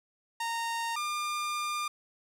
sawtooth tone pair in turn, 924 / 1201.7 Hz, A#5 / D6, -16 / +39 cents, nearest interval perfect fourth, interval 455 cents, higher second, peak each -27 dBFS, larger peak neither, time 0.4-0.96 / 0.96-1.88 s, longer second, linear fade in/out 5 ms, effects low-pass 11000 Hz 12 dB/octave + 11-bit

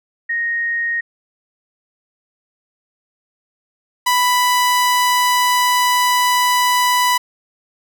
sine / sawtooth tone pair in turn, 1864.7 / 990.4 Hz, A#6 / B5, 0 / +5 cents, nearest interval major seventh, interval 1095 cents, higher first, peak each -17 / -9 dBFS, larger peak second, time 0.29-1.01 / 4.06-7.18 s, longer second, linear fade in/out 10 ms, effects none

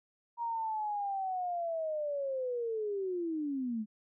sine linear sweep, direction down, 948 to 207.7 Hz, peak -32 dBFS, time 0.37-3.86 s, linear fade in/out 50 ms, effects none

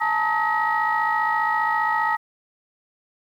sine tone cluster, 858 / 913 / 1274 / 1907 Hz, A5 / A#5 / D#6 / A#6, -44 / -36 / +41 / +39 cents, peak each -24 dBFS, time 0-2.17 s, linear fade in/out 20 ms, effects tanh soft clip ceiling -11 dBFS + 9-bit

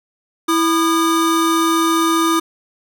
square tone pair together, 329.6 / 1220.2 Hz, E4 / D#6, 0 / -34 cents, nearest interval octave + major seventh, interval 2266 cents, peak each -16 / -18 dBFS, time 0.48-2.4 s, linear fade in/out 10 ms, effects none

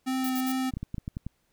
square tone with vibrato, 259.4 Hz, C4, 15 cents flat, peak -27 dBFS, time 0.06-0.71 s, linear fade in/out 20 ms, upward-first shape triangle, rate 2.5 Hz, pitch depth 12 cents each way
violet noise bursts, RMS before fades -36 dBFS, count 3, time 0.24-0.52 s, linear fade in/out 2 ms, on 54 ms, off 59 ms
clicks, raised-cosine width 5 ms, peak -21 dBFS, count 8, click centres 0.738 / 0.77 / 0.83 / 0.944 / 0.982 / 1.079 / 1.169 / 1.266 s
effects pink hiss -72 dBFS RMS until 1.52 s

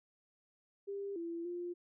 sine tone with pitch steps, 398.8 / 337 / 350.6 Hz, G4 / E4 / F4, +30 / +38 / +7 cents, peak -38 dBFS, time 0.87-1.74 s, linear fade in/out 20 ms, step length 290 ms, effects none

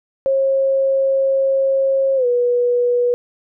sine tone with pitch glide, 540 to 486.7 Hz, C#5 to B4, -45 to -25 cents, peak -13 dBFS, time 0.26-3.14 s, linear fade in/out 0 ms, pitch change -180 cents, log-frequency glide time 2.16-2.26 s, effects none

